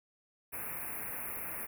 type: band-stop noise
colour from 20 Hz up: white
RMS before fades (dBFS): -40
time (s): 0.52-1.67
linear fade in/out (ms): 20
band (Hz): 2600 to 10000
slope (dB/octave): 96
effects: none